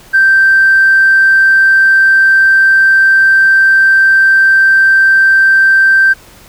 triangle tone with tanh clipping, 1565 Hz, G6, 3 cents flat, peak -4 dBFS, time 0.13-6.14 s, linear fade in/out 20 ms, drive 4 dB, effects pink hiss -39 dBFS RMS until 6.48 s

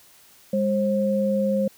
sine tone pair together, 203.2 / 534 Hz, G#3 / C5, -38 / +35 cents, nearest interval octave + perfect fourth, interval 1673 cents, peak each -22 / -22 dBFS, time 0.53-1.68 s, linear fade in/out 5 ms, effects white hiss -53 dBFS RMS until 1.77 s

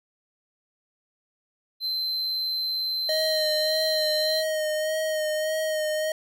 triangle tone, 4091 Hz, C8, 40 cents flat, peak -24 dBFS, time 1.8-4.44 s, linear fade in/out 50 ms
square tone with vibrato, 622.3 Hz, D#5, in tune, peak -25 dBFS, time 3.09-6.12 s, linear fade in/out 2 ms, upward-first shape sine, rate 1.7 Hz, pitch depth 23 cents each way
effects none

